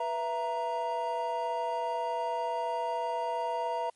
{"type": "tone cluster", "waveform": "triangle", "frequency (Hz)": [489.7, 667, 935], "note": ["B4", "E5", "A#5"], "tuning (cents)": [-15, 20, 5], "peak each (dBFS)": [-35, -32, -30], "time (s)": [0, 3.9], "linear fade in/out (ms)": 5, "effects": ["white hiss -68 dBFS RMS until 3.95 s", "MP3 48 kbps"]}